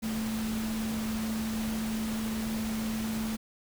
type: tone in noise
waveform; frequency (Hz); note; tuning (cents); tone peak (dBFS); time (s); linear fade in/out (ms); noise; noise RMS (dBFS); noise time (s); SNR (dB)
sine; 220.5; A3; +4; -30; 0.02-3.37; 20; pink; -39; 0.02-3.37; +6
effects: none